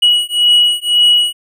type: beating tone pair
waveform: triangle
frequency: 2917 / 2918.9 Hz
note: F#7 / F#7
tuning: -25 / -24 cents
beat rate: 1.9 Hz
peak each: -10 dBFS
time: 0.02-1.33 s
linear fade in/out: 10 ms
effects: none